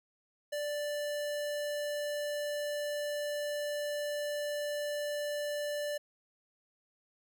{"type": "tone", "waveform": "square", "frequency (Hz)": 587.3, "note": "D5", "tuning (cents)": 0, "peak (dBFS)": -34, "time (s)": [0.52, 5.98], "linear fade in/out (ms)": 10, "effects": []}